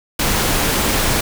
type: noise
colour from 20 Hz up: pink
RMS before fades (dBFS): -17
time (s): 0.19-1.21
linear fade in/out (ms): 5
effects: none